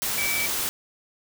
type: tone in noise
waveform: sine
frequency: 2302 Hz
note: D7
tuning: 35 cents flat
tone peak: -26 dBFS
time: 0.18-0.46 s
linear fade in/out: 0 ms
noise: white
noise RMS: -27 dBFS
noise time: 0.02-0.69 s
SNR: -2 dB
effects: none